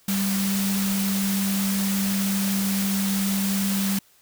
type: tone in noise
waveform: sine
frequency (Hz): 196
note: G3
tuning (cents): 0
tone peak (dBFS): -22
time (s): 0.08-3.99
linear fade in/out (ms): 5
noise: white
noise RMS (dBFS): -29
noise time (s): 0.08-3.99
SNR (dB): +4
effects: white hiss -58 dBFS RMS until 4.21 s